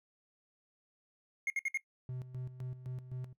triangle tone bursts, 2146 Hz, C7, 43 cents sharp, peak -29 dBFS, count 4, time 1.47-1.774 s, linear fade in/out 2 ms, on 31 ms, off 60 ms
triangle tone with tremolo, 127.2 Hz, C3, 48 cents flat, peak -36 dBFS, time 2.09-3.33 s, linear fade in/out 2 ms, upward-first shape square, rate 3.9 Hz, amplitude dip 70%
effects noise-tail reverb RT60 0.1 s tail -18 dB re dry

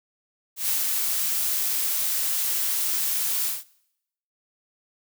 blue noise with ADSR envelope, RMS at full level -23 dBFS, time 0.56-3.64 s, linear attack 130 ms, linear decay 91 ms, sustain -2 dB, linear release 180 ms, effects noise-tail reverb RT60 0.8 s tail -22 dB re dry

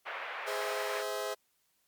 white band-pass noise, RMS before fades -40 dBFS, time 0.05-1.03 s, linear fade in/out 20 ms, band 540 to 2300 Hz, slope 24 dB/octave
sawtooth chord, Ab augmented, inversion none, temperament just, 415.3 / 519.1 / 648.9 Hz, Ab4 / C5 / E5, 0 / -14 / -27 cents, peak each -34 / -34 / -34 dBFS, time 0.46-1.35 s, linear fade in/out 20 ms
effects white hiss -74 dBFS RMS until 1.87 s + MP3 96 kbps

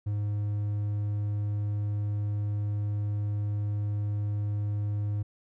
triangle tone, 103.5 Hz, G#2, 5 cents flat, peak -25 dBFS, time 0.06-5.23 s, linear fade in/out 10 ms, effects none

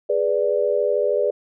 sine chord, G# diminished, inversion none, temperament equal, 415.3 / 493.9 / 587.3 Hz, G#4 / B4 / D5, 0 / 0 / 0 cents, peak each -22 / -22 / -21 dBFS, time 0.09-1.31 s, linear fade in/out 10 ms, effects none

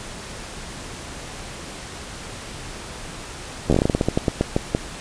slowing click train, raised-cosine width 2 ms, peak -4 dBFS, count 17, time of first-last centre 3.7-4.749 s, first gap 12 ms, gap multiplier 1.2, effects pink hiss -35 dBFS RMS until 5 s + resampled to 22050 Hz

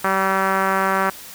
5% pulse tone with low-pass filter, 192.1 Hz, G3, 35 cents flat, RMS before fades -19 dBFS, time 0.04-1.1 s, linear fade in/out 5 ms, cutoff 1400 Hz, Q 1.7, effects white hiss -38 dBFS RMS until 1.34 s

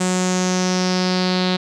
sawtooth tone with low-pass filter sweep, 183.3 Hz, F#3, 16 cents flat, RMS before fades -19 dBFS, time 0-1.57 s, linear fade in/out 10 ms, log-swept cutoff 7800 to 4000 Hz, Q 4.6, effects none

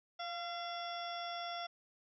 harmonic tone with a mistuned harmonic, 684 Hz, F5, 36 cents flat, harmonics 1 / 2 / 3 / 4 / 5 / 7 / 8, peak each -42 / -46 / -51 / -56 / -47 / -58 / -51 dBFS, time 0.19-1.67 s, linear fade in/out 10 ms, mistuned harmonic 1, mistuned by +27 cents, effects none

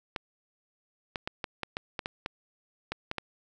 clicks, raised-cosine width 0.3 ms, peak -16 dBFS, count 12, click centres 0.162 / 1.158 / 1.275 / 1.442 / 1.633 / 1.769 / 1.992 / 2.059 / 2.261 / 2.92 / 3.114 / 3.183 s, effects none

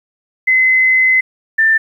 sine tone pair in turn, 2043 / 1782.8 Hz, C7 / A6, -42 / +22 cents, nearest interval major second, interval 236 cents, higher first, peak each -8 dBFS, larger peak neither, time 0.47-1.21 / 1.58-1.78 s, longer first, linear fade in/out 10 ms, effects 8-bit

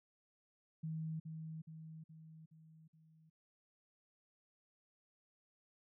sine tone with echo, 159.2 Hz, D#3, 40 cents sharp, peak -39 dBFS, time 0.83-1.2 s, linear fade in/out 10 ms, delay 420 ms, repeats 5, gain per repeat -5 dB, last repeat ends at 3.3 s, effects none

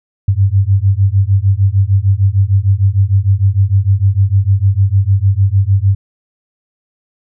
sine beating tone pair, 94.9 / 101.5 Hz, F#2 / G#2, +44 / -39 cents, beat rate 6.6 Hz, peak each -11 dBFS, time 0.28-5.95 s, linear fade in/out 5 ms, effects none

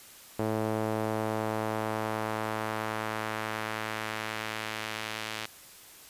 sawtooth tone with band-pass filter sweep, 109.3 Hz, A2, 11 cents flat, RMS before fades -33 dBFS, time 0.39-5.46 s, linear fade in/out 5 ms, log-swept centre 500 to 3100 Hz, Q 0.9, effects white hiss -51 dBFS RMS until 6.09 s + resampled to 32000 Hz

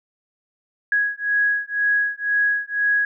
sine beating tone pair, 1661.2 / 1663.2 Hz, G#6 / G#6, 0 / +2 cents, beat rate 2 Hz, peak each -21 dBFS, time 0.92-3.05 s, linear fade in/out 2 ms, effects none

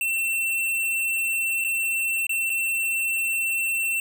square tone with dropouts, 2697 Hz, E7, 39 cents sharp, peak -23 dBFS, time 0.01-4 s, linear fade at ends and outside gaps 2 ms, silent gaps 1.641-1.646 / 2.268-2.293 / 2.496-2.5 s, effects none

